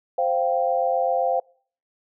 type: chord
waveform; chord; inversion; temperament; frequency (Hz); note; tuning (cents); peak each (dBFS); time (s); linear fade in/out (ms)
sine; C suspended fourth; none; equal with one note detuned; 523.3 / 696.4 / 784; C5 / F5 / G5; 0 / -5 / 0; -23 / -23 / -25; 0.18-1.4; 5
effects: noise-tail reverb RT60 0.5 s tail -26 dB re dry